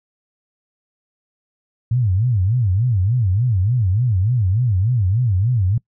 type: tone with vibrato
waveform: sine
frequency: 107.3 Hz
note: A2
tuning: 43 cents flat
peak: -14 dBFS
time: 1.91-5.78 s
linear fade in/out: 5 ms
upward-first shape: sine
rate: 3.4 Hz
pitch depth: 300 cents each way
effects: noise-tail reverb RT60 0.1 s tail -24 dB re dry